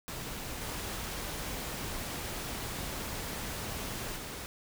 pink noise with level steps, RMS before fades -40 / -38 / -41 dBFS, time 0.08-4.46 s, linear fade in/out 0 ms, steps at 0.61 / 4.16 s, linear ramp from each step 5 ms, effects none

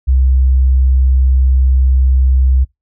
sine tone, 65 Hz, C2, 11 cents flat, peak -7 dBFS, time 0.07-2.65 s, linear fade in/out 20 ms, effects noise-tail reverb RT60 0.2 s tail -26 dB re dry

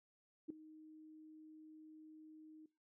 sine tone with ADSR envelope, 311.9 Hz, D#4, 4 cents sharp, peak -38 dBFS, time 0.48-2.66 s, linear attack 22 ms, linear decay 3 ms, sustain -18 dB, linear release 4 ms, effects noise-tail reverb RT60 0.3 s tail -20 dB re dry

